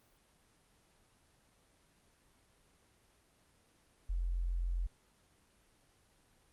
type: tone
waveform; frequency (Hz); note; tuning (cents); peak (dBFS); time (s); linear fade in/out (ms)
sine; 43.65; F1; 0; -32; 4.09-4.87; 10
effects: pink hiss -69 dBFS RMS until 6.52 s + Opus 24 kbps